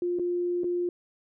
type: tone with dropouts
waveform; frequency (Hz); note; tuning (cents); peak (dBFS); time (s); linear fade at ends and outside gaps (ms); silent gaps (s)
sine; 352.3; F4; +15; -25; 0.02-0.89; 2; 0.188-0.195 / 0.635-0.642
effects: none